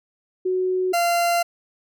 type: tone pair in turn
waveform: sine / 40% pulse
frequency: 370 / 690 Hz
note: F#4 / F5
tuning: 0 / -21 cents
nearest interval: major seventh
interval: 1079 cents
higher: second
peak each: -19 / -17 dBFS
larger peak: second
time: 0.45-0.93 / 0.93-1.43 s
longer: second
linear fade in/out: 10 ms
effects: none